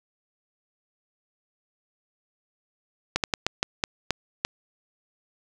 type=slowing click train; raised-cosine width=0.2 ms; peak=-5 dBFS; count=8; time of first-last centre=3.16-4.45 s; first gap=78 ms; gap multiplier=1.28; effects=none